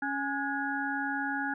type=harmonic tone with a mistuned harmonic; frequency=277.2 Hz; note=C#4; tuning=in tune; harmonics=1 / 3 / 5 / 6; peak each=-35 / -35 / -35 / -35 dBFS; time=0.02-1.54 s; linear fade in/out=5 ms; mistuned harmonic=5; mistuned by=+76 cents; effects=none